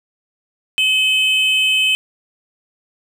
triangle tone pair together, 2567 / 3055 Hz, E7 / G7, -47 / -45 cents, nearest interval minor third, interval 302 cents, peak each -14 dBFS, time 0.78-1.95 s, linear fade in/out 0 ms, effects none

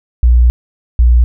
sine tone pair in turn, 60.2 / 59.97 Hz, B1 / A#1, -44 / +50 cents, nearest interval unison, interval 6 cents, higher first, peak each -4 dBFS, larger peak neither, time 0.23-0.5 / 0.99-1.24 s, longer first, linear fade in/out 0 ms, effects none

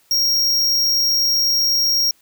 square tone, 5588 Hz, F8, in tune, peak -15 dBFS, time 0.11-2.11 s, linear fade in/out 2 ms, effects white hiss -57 dBFS RMS until 2.21 s

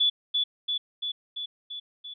sine tone with echo, 3445 Hz, A7, 37 cents flat, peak -19 dBFS, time 0-0.1 s, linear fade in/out 10 ms, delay 340 ms, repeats 6, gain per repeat -3 dB, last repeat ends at 2.14 s, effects none

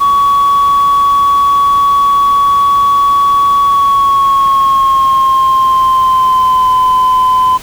sine tone with pitch glide, 1125 to 1019.8 Hz, C#6 to C6, +25 to -45 cents, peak -4 dBFS, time 0-7.58 s, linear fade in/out 20 ms, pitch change -170 cents, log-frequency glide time 3.62-6.7 s, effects tanh soft clip ceiling -4 dBFS + pink hiss -30 dBFS RMS until 7.62 s

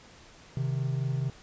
triangle tone pair together, 131.26 / 155.56 Hz, C3 / D#3, +6 / 0 cents, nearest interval minor third, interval 294 cents, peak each -26 / -31 dBFS, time 0.57-1.3 s, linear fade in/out 2 ms, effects pink hiss -53 dBFS RMS until 1.42 s + resampled to 16000 Hz

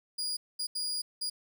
35% pulse tone bursts at uneven times, 4868 Hz, D#8, 39 cents flat, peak -30 dBFS, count 4, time 0.18-0.37 / 0.59-0.67 / 0.75-1.02 / 1.21-1.3 s, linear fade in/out 10 ms, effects none

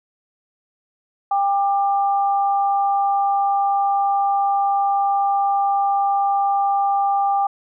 sine tone pair together, 797 / 1188.2 Hz, G5 / D6, +28 / +20 cents, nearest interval perfect fifth, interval 692 cents, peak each -16 / -25 dBFS, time 1.31-7.47 s, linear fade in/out 5 ms, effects none

